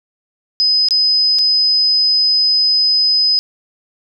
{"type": "tone with dropouts", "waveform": "sine", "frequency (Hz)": 5030, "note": "D#8", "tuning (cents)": 18, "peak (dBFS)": -10, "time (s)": [0.6, 3.39], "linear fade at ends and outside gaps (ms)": 0, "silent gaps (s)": [[0.886, 0.908], [1.387, 1.391]], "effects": []}